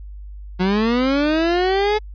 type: linear sweep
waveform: 30% pulse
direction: up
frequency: 178.4 to 430.7 Hz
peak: -13 dBFS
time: 0.59-1.99 s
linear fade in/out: 20 ms
effects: added 50 Hz sine -32 dBFS peak until 2.14 s + resampled to 11025 Hz